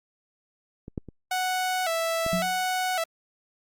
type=clicks; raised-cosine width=3 ms; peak=-25 / -17 / -27 / -22 dBFS; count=4; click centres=0.881 / 0.978 / 1.087 / 2.264 s
type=tone with vibrato; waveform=sawtooth; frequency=698.5 Hz; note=F5; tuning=in tune; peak=-21 dBFS; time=1.31-3.04 s; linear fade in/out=5 ms; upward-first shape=square; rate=0.9 Hz; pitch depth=100 cents each way
type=tone with exponential decay; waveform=sine; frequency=181.3 Hz; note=F#3; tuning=35 cents flat; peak=-22 dBFS; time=2.33-2.66 s; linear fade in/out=0 ms; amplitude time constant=70 ms
effects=Opus 48 kbps